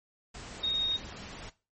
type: tone in noise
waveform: sine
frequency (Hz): 3729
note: A#7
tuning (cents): 0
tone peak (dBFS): -26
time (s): 0.63-0.97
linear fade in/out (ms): 10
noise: pink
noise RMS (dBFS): -44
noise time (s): 0.34-1.5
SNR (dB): +15
effects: noise-tail reverb RT60 0.3 s tail -18 dB re dry + MP3 32 kbps